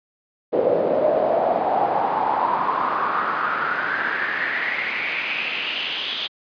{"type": "noise with band-pass filter sweep", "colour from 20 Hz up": "brown", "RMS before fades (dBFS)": -22, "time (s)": [0.52, 6.28], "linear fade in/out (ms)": 20, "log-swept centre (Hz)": [500, 3400], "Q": 6.1, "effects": ["high-pass 200 Hz 12 dB/octave", "resampled to 11025 Hz"]}